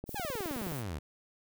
click train, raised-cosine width 2 ms, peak -26 dBFS, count 14, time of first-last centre 0.04-0.721 s, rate 19.1 Hz
violet noise, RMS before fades -45 dBFS, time 0.06-0.84 s, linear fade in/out 50 ms
sawtooth exponential sweep, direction down, 880 to 67.6 Hz, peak -32 dBFS, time 0.15-0.99 s, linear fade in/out 10 ms
effects none

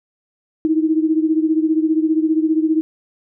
sine beating tone pair, 313.1 / 328.1 Hz, D#4 / E4, +11 / -8 cents, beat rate 15 Hz, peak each -15 / -19 dBFS, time 0.65-2.81 s, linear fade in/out 0 ms, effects none

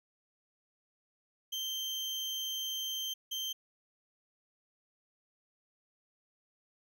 35% pulse tone bursts at uneven times, 3136 Hz, G7, in tune, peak -33 dBFS, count 2, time 1.52-3.14 / 3.31-3.53 s, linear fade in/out 10 ms, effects none

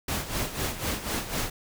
pink noise with tremolo, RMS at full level -28 dBFS, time 0.08-1.5 s, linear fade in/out 5 ms, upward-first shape sine, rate 4 Hz, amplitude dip 70%, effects none

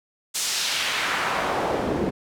pink noise with band-pass filter sweep, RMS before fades -25 dBFS, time 0.34-2.11 s, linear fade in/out 20 ms, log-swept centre 7400 to 270 Hz, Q 1.1, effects none

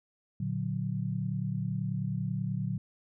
sine chord, Bb augmented, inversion none, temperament equal, 116.54 / 146.83 / 185 Hz, Bb2 / D3 / F#3, 0 / 0 / 0 cents, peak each -34 dBFS, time 0.4-2.78 s, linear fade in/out 5 ms, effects none

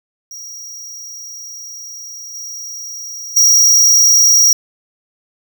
square tone with level steps, 5690 Hz, F8, 31 cents sharp, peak -29 / -26 / -7 dBFS, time 0.31-4.53 s, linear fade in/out 2 ms, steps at 2.34 / 3.36 s, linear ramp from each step 10 ms, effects none

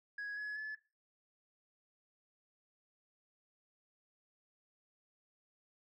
sine tone with pitch steps, 1664 / 1694.1 / 1724.7 Hz, G#6 / G#6 / A6, +3 / +34 / -35 cents, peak -37 dBFS, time 0.18-0.75 s, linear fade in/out 5 ms, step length 190 ms, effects noise-tail reverb RT60 0.3 s tail -17 dB re dry + tanh soft clip ceiling -38 dBFS

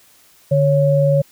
sine tone pair together, 146.83 / 554.4 Hz, D3 / C#5, 0 / 0 cents, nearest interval octave + major seventh, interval 2300 cents, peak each -14 dBFS, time 0.51-1.22 s, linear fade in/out 10 ms, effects white hiss -51 dBFS RMS until 1.31 s

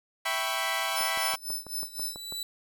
15% pulse chord, C# half-diminished seventh, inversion first, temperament equal, 659.3 / 784 / 987.8 / 1108.7 Hz, E5 / G5 / B5 / C#6, 0 / 0 / 0 / 0 cents, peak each -27 dBFS, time 0.25-1.36 s, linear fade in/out 10 ms
5% pulse tone with tremolo, 5274 Hz, E8, in tune, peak -24 dBFS, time 0.95-2.17 s, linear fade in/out 20 ms, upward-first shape sine, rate 3.9 Hz, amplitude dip 90%
click train, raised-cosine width 1 ms, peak -28 dBFS, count 9, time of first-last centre 1.01-2.324 s, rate 6.09 Hz
sawtooth tone with exponential growth, 3955 Hz, B7, 2 cents sharp, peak -28 dBFS, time 1.32-2.43 s, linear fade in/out 2 ms, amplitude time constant 240 ms
effects none

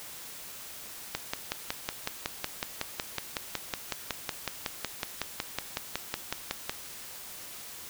click train, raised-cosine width 0.2 ms, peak -12 dBFS, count 31, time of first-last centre 1.15-6.695 s, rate 5.41 Hz, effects white hiss -44 dBFS RMS until 7.89 s

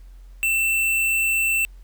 square tone, 2678 Hz, E7, 27 cents sharp, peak -19 dBFS, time 0.43-1.65 s, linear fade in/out 0 ms, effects added 44 Hz sine -40 dBFS peak until 1.83 s + pink hiss -62 dBFS RMS until 1.83 s

